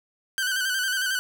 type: tone with vibrato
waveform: sawtooth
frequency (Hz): 1528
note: G6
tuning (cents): -45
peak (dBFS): -20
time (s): 0.38-1.19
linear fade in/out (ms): 0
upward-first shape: square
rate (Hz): 11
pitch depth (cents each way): 47
effects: none